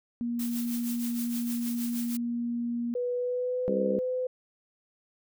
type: tone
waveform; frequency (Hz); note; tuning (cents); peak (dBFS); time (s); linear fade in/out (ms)
sine; 237.3; A#3; +31; -28; 0.21-2.94; 0
type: noise with tremolo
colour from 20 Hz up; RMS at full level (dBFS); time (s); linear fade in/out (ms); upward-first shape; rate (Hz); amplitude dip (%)
blue; -37; 0.39-2.17; 5; triangle; 6.4; 70
type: tone with pitch glide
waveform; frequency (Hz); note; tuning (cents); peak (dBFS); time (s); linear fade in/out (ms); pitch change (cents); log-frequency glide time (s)
sine; 491.2 to 507.6; B4 to B4; -9 to +47; -27; 2.95-4.27; 5; +56; 3.14-3.8
type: harmonic tone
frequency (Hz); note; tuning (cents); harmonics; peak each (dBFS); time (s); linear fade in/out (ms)
66.2; C2; +21; 3 / 4 / 5 / 6 / 7 / 8 / 9; -30 / -36 / -37 / -33 / -35 / -40 / -42; 3.68-3.99; 0
effects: none